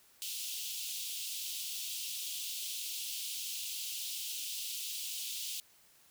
pink high-pass noise, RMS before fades -40 dBFS, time 0.22-5.6 s, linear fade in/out 0 ms, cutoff 2800 Hz, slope 48 dB/octave, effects white hiss -64 dBFS RMS until 6.1 s

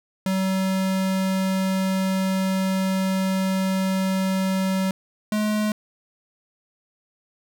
square tone pair in turn, 190 / 212.3 Hz, F#3 / G#3, +46 / +38 cents, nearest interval major second, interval 192 cents, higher second, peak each -21 dBFS, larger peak neither, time 0.26-4.91 / 5.32-5.72 s, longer first, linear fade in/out 2 ms, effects none

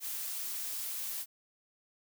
blue noise, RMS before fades -38 dBFS, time 0-1.26 s, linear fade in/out 50 ms, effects none

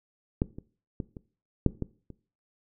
clicks, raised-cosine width 3 ms, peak -11 / -26 / -19 / -28 / -7 / -17 / -30 dBFS, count 7, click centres 0.419 / 0.585 / 1.002 / 1.168 / 1.663 / 1.823 / 2.103 s, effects noise-tail reverb RT60 0.4 s tail -19 dB re dry

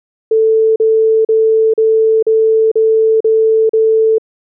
sine tone bursts, 442.4 Hz, A4, 9 cents sharp, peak -7 dBFS, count 8, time 0.31-4.183 s, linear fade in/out 5 ms, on 450 ms, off 39 ms, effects none

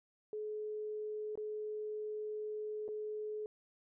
sine tone with dropouts, 426.1 Hz, G#4, 44 cents sharp, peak -38 dBFS, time 0.33-3.46 s, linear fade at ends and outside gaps 1 ms, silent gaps 1.355-1.375 / 2.88-2.887 s, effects none

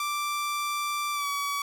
sawtooth tone with pitch glide, 1174.7 to 1138 Hz, D6 to C#6, 0 to +45 cents, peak -24 dBFS, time 0-1.62 s, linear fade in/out 2 ms, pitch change -55 cents, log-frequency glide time 1.13-1.27 s, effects none

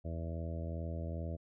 harmonic tone, 82.41 Hz, E2, in tune, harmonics 1 / 2 / 3 / 4 / 5 / 6 / 7 / 8, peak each -38 / -44 / -49 / -50 / -55 / -52 / -49 / -51 dBFS, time 0.04-1.37 s, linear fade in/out 20 ms, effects none

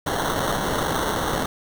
white noise with sample-and-hold, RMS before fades -24 dBFS, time 0.06-1.46 s, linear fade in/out 5 ms, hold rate 2450 Hz, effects none

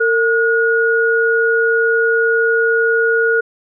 sine tone pair together, 455.5 / 1445 Hz, A#4 / F#6, -40 / -41 cents, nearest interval octave + minor sixth, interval 1999 cents, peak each -14 dBFS, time 0-3.41 s, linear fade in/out 10 ms, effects none

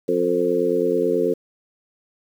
harmonic tone with a mistuned harmonic, 89.2 Hz, F2, 37 cents sharp, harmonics 2 / 3 / 4 / 5 / 6, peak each -31 / -26 / -23 / -20 / -25 dBFS, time 0.08-1.34 s, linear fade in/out 10 ms, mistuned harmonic 6, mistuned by -31 cents, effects 8-bit

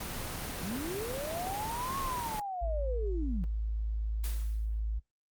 pink noise, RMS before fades -38 dBFS, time 0-2.4 s, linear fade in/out 5 ms
sine linear two-way sweep, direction up then down, 165.6 to 1103 to 165.6 Hz, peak -34 dBFS, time 0.63-3.44 s, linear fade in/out 0 ms, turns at 1.98 s
sine tone, 54 Hz, A1, 32 cents flat, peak -30 dBFS, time 2.61-5 s, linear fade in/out 20 ms
white noise with exponential decay, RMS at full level -40 dBFS, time 4.24-4.8 s, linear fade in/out 0 ms, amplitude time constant 120 ms
effects noise-tail reverb RT60 0.1 s tail -20 dB re dry + Opus 24 kbps

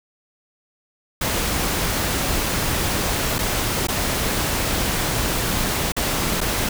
pink noise with dropouts, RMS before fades -22 dBFS, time 1.21-6.69 s, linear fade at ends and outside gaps 5 ms, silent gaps 3.384-3.388 / 3.871-3.884 / 5.921-5.965 / 6.406-6.412 s, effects none

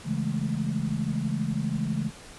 sine chord, A major seventh, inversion first, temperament equal, 138.59 / 164.81 / 207.7 / 220 Hz, C#3 / E3 / G#3 / A3, 0 / 0 / 0 / 0 cents, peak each -31 dBFS, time 0.04-2.11 s, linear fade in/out 50 ms, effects pink hiss -46 dBFS RMS until 2.38 s + resampled to 24000 Hz

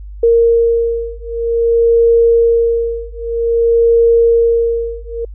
sine beating tone pair, 464 / 464.52 Hz, A#4 / A#4, -8 / -6 cents, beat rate 0.52 Hz, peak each -12 dBFS, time 0.23-5.25 s, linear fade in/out 5 ms, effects added 50 Hz sine -27 dBFS peak until 5.34 s

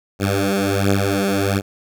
10% pulse beating tone pair, 98 / 99.4 Hz, G2 / G2, 0 / +25 cents, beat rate 1.4 Hz, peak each -11 dBFS, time 0.19-1.62 s, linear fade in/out 50 ms, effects none

